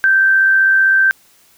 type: tone with amplitude modulation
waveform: sine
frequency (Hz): 1560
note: G6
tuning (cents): -9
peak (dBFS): -7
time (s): 0.04-1.11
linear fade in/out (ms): 0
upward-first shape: sine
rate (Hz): 95.6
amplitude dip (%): 30
effects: white hiss -51 dBFS RMS until 1.57 s